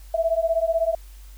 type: beating tone pair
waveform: sine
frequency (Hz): 651 / 667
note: E5 / E5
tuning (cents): -22 / +20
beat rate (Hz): 16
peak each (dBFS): -22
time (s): 0.14-0.95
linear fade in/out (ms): 5
effects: added 48 Hz sine -40 dBFS peak until 1.37 s + white hiss -54 dBFS RMS until 1.37 s